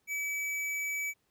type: tone with hard clipping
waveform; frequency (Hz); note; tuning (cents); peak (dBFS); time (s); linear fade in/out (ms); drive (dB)
sine; 2291; D7; -44; -33; 0.07-1.14; 50; 17
effects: pink hiss -75 dBFS RMS until 1.3 s + high-pass 60 Hz 12 dB/octave